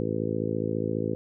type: harmonic tone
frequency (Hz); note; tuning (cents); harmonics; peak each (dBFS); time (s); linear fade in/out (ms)
54.7; A1; -9; 2 / 3 / 4 / 5 / 6 / 7 / 8 / 9; -34 / -34 / -34 / -34 / -34 / -34 / -34 / -34; 0-1.15; 0
effects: none